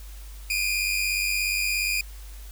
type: tone pair together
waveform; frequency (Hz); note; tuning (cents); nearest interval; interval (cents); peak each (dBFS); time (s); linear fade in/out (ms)
sawtooth; 2390 / 2487; D7 / D#7; +30 / -1; minor second; 69; -23 / -23; 0.5-2.01; 2
effects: added 50 Hz sine -38 dBFS peak until 2.51 s + white hiss -50 dBFS RMS until 2.51 s